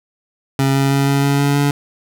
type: tone with pitch steps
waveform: 25% pulse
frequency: 136.1 / 137.21 / 138.32 / 139.44 / 140.57 / 141.72 / 142.87 Hz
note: C#3 / C#3 / C#3 / C#3 / C#3 / C#3 / D3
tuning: -31 / -17 / -3 / +11 / +25 / +39 / -47 cents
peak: -9 dBFS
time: 0.59-1.71 s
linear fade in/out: 2 ms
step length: 160 ms
effects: none